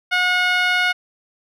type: tone with band-pass filter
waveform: 10% pulse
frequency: 725 Hz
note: F#5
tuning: 35 cents flat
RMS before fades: -18 dBFS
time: 0.11-0.93 s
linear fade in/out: 20 ms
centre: 1600 Hz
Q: 1.2
effects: none